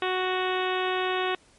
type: harmonic tone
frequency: 370 Hz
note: F#4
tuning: in tune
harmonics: 1 / 2 / 3 / 4 / 5 / 6 / 7 / 8 / 9 / 10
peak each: -28 / -31 / -32 / -35 / -35 / -40 / -36 / -38 / -40 / -40 dBFS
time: 0.02-1.35 s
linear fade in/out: 2 ms
effects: pink hiss -59 dBFS RMS until 1.58 s + MP3 48 kbps